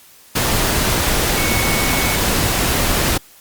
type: tone in noise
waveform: sine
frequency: 2217 Hz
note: C#7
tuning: in tune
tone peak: -23 dBFS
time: 1.37-2.16 s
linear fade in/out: 10 ms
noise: pink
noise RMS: -17 dBFS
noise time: 0.35-3.18 s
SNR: -9 dB
effects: white hiss -46 dBFS RMS until 3.4 s + Opus 48 kbps